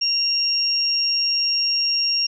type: tone pair together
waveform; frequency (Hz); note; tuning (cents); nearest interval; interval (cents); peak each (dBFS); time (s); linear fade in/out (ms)
sine; 2767 / 5561; F7 / F8; -17 / -8; octave; 1209; -28 / -18; 0.01-2.27; 10
effects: none